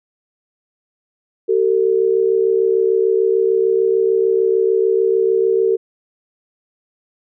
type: tone pair together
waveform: sine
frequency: 383 / 449.7 Hz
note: G4 / A4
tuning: -40 / +38 cents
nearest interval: minor third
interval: 278 cents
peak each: -15 dBFS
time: 1.48-5.77 s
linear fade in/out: 20 ms
effects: none